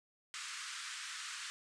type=band-pass noise; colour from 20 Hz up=pink; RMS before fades=-45 dBFS; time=0.34-1.5 s; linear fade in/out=0 ms; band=1200 to 9000 Hz; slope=48 dB/octave; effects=none